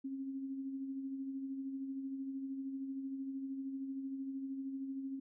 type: tone with tremolo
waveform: sine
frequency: 270 Hz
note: C#4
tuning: 45 cents flat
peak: -37 dBFS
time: 0.04-5.2 s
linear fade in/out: 10 ms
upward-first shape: sine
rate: 13 Hz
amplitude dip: 40%
effects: none